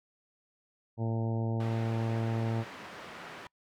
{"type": "harmonic tone", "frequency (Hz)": 113.5, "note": "A#2", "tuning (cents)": -46, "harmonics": [1, 2, 3, 4, 5, 6, 7, 8], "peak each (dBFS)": [-30, -36, -40, -42, -44, -46, -47, -48], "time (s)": [0.97, 2.65], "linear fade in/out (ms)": 50}
{"type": "band-pass noise", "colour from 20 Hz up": "white", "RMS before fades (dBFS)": -46, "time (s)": [1.6, 3.47], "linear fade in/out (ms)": 2, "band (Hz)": [120, 1800], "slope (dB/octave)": 12}
{"effects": ["noise-tail reverb RT60 0.1 s tail -26 dB re dry"]}